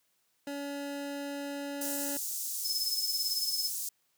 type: tone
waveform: 25% pulse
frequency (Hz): 283.3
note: C#4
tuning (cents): +38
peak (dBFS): -32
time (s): 0.47-2.17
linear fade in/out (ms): 2
type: high-pass noise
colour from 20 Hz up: pink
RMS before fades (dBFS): -36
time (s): 1.81-3.89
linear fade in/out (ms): 5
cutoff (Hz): 6100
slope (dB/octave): 24
type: tone with tremolo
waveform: sine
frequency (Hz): 5200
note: E8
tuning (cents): -24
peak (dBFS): -27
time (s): 2.64-3.7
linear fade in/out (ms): 20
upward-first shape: triangle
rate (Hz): 18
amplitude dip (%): 80
effects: white hiss -74 dBFS RMS until 4.17 s + high-pass 100 Hz 12 dB/octave